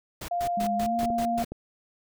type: noise bursts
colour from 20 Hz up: pink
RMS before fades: -37 dBFS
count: 7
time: 0.21-1.448 s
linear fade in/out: 5 ms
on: 74 ms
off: 120 ms
type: tone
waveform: sine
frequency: 698.5 Hz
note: F5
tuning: in tune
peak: -25 dBFS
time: 0.31-1.43 s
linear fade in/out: 5 ms
type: tone with pitch glide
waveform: sine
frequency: 207.7 to 233.1 Hz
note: G#3 to A#3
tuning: 0 to 0 cents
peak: -29 dBFS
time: 0.57-1.44 s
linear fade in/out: 5 ms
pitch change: +200 cents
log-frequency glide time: 0.77-0.96 s
type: clicks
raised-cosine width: 2 ms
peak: -22 dBFS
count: 4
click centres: 1.032 / 1.103 / 1.44 / 1.52 s
effects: none